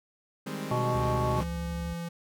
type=chord; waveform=sawtooth; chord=Ab major seventh; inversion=second; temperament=equal; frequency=155.56 / 196 / 207.7 / 261.6 Hz; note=Eb3 / G3 / Ab3 / C4; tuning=0 / 0 / 0 / 0 cents; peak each=-35 dBFS; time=0.46-1.44 s; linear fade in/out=10 ms
type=harmonic tone; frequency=123.47 Hz; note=B2; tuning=in tune; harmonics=1 / 3 / 5 / 7 / 9; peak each=-29 / -34 / -33 / -33 / -33 dBFS; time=0.71-1.41 s; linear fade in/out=5 ms
type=tone with vibrato; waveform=triangle; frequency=70.4 Hz; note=C#2; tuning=27 cents sharp; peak=-32 dBFS; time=0.94-1.94 s; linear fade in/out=10 ms; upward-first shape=sine; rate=12 Hz; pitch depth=140 cents each way
type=tone; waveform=square; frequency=170 Hz; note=F3; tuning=46 cents flat; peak=-34 dBFS; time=1.36-2.09 s; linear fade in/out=10 ms
effects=none